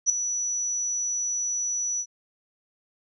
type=tone with ADSR envelope; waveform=sine; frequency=5910 Hz; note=F#8; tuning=3 cents flat; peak=-14 dBFS; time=0.06-2.06 s; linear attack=37 ms; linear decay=4 ms; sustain=-11 dB; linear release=63 ms; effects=none